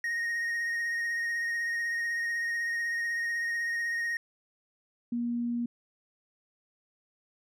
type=tone with vibrato; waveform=triangle; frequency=1864.7 Hz; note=A#6; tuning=in tune; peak=-27 dBFS; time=0.04-4.17 s; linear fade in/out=2 ms; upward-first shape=triangle; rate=16 Hz; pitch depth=20 cents each way
type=tone; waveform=sine; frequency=238 Hz; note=A#3; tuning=36 cents sharp; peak=-28 dBFS; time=5.12-5.66 s; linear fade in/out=5 ms
effects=none